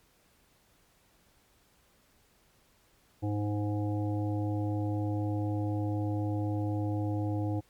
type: harmonic tone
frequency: 104 Hz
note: G#2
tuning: 3 cents sharp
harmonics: 1 / 3 / 5 / 7 / 8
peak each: -30 / -33 / -41 / -43 / -46 dBFS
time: 3.22-7.61 s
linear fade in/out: 20 ms
effects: pink hiss -66 dBFS RMS until 7.69 s + MP3 96 kbps